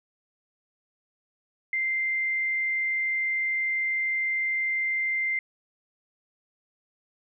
sine tone, 2089 Hz, C7, 3 cents flat, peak -24 dBFS, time 1.73-5.39 s, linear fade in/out 2 ms, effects none

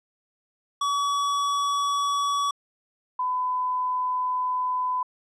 square / sine tone pair in turn, 1136 / 1005.4 Hz, C#6 / B5, +42 / +31 cents, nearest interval major second, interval 211 cents, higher first, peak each -23 dBFS, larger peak neither, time 0.81-2.51 / 3.19-5.03 s, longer second, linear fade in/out 5 ms, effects low-pass 7000 Hz 12 dB/octave

